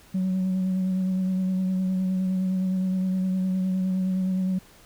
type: tone with vibrato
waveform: sine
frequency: 186.7 Hz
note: F#3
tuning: 16 cents sharp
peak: -20 dBFS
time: 0.14-4.59 s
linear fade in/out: 10 ms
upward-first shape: sine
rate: 9.7 Hz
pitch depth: 20 cents each way
effects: tanh soft clip ceiling -20 dBFS + pink hiss -53 dBFS RMS until 4.85 s